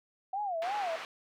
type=tone with vibrato; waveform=sine; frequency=739 Hz; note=F#5; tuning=2 cents flat; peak=-31 dBFS; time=0.33-0.96 s; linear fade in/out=5 ms; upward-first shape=sine; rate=2.9 Hz; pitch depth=220 cents each way
type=band-pass noise; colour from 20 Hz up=pink; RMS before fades=-42 dBFS; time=0.62-1.05 s; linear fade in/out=0 ms; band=840 to 2700 Hz; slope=12 dB/octave
effects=none